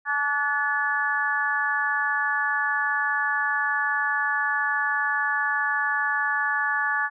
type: harmonic tone with a mistuned harmonic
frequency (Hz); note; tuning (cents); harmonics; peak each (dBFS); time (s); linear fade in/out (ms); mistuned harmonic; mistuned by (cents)
287; D4; -40; 3 / 4 / 5 / 6; -30 / -29 / -29 / -24; 0.05-7.1; 50; 5; +38
effects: none